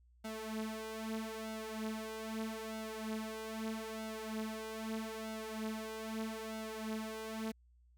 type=tone with flanger; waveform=sawtooth; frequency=220 Hz; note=A3; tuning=in tune; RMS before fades=-42 dBFS; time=0.24-7.52 s; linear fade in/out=10 ms; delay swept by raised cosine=1.4 to 6.6 ms; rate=0.79 Hz; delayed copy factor=+0.8; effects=added 60 Hz sine -63 dBFS peak until 7.97 s